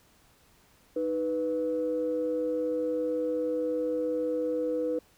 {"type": "tone pair together", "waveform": "sine", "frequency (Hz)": [311.1, 493.8], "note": ["D#4", "B4"], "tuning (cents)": [0, 0], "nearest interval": "minor sixth", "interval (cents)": 800, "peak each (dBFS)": [-31, -27], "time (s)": [0.96, 4.99], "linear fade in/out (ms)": 5, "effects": ["tanh soft clip ceiling -20 dBFS", "pink hiss -62 dBFS RMS until 5.17 s"]}